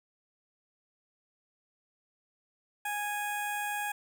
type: tone with notch filter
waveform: 15% pulse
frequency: 828 Hz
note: G#5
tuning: 5 cents flat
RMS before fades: -34 dBFS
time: 2.85-3.92 s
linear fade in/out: 5 ms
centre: 4100 Hz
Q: 0.95
effects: none